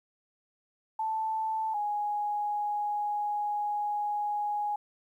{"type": "tone pair in turn", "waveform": "sine", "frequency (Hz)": [880, 830.6], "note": ["A5", "G#5"], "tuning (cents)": [0, 0], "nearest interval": "minor second", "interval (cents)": 100, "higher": "first", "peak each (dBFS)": -28, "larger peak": "neither", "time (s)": [[0.99, 1.74], [1.74, 4.76]], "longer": "second", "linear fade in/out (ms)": 5, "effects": ["11-bit"]}